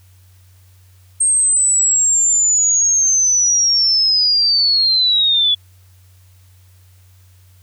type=linear sweep; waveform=sine; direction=down; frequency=8510 to 3401 Hz; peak=-11 dBFS; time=1.2-5.55 s; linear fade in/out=10 ms; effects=added 92 Hz sine -45 dBFS peak until 7.62 s + white hiss -56 dBFS RMS until 7.62 s